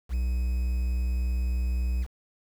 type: tone with quantisation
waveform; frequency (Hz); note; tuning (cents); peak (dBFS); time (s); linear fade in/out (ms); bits
triangle; 61.74; B1; 0; -22; 0.09-2.07; 50; 8
effects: none